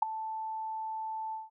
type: tone with ADSR envelope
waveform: sine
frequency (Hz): 880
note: A5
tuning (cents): 0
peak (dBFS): -17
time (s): 0.02-1.5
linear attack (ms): 7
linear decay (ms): 5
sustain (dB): -17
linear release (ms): 170
effects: none